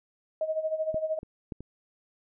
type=tone with tremolo; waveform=sine; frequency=630 Hz; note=D#5; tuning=21 cents sharp; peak=-24 dBFS; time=0.41-1.19 s; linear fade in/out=2 ms; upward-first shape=sine; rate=13 Hz; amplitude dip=75%
type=clicks; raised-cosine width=3 ms; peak=-24 / -29 / -22 / -28 dBFS; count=4; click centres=0.944 / 1.231 / 1.522 / 1.606 s
effects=none